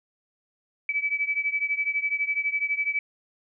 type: beating tone pair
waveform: sine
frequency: 2293 / 2305 Hz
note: D7 / D7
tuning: -42 / -33 cents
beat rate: 12 Hz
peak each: -26 / -28 dBFS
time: 0.89-2.99 s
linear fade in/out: 2 ms
effects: none